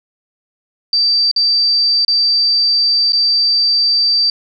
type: tone with dropouts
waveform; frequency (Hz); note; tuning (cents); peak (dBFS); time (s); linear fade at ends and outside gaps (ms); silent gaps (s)
sine; 4659; D8; -15; -10; 0.93-4.3; 2; 1.314-1.362 / 2.049-2.08 / 3.122-3.131
effects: none